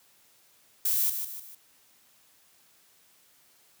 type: noise with echo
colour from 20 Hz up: violet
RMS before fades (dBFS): -26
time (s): 0.85-1.1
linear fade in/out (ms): 5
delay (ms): 150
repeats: 3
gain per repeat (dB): -7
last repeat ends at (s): 1.55
effects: white hiss -62 dBFS RMS until 3.8 s + high-pass 80 Hz 12 dB/octave